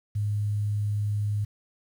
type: tone with quantisation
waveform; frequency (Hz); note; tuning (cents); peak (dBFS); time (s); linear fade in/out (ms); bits
sine; 103.83; G#2; 0; -24; 0.15-1.45; 10; 9
effects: none